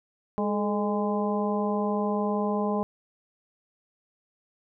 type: harmonic tone with a mistuned harmonic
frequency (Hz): 205.5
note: G#3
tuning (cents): -18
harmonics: 1 / 2 / 3 / 4 / 5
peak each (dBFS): -27 / -30 / -32 / -33 / -34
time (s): 0.38-2.83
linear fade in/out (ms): 0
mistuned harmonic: 2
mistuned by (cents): +65
effects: none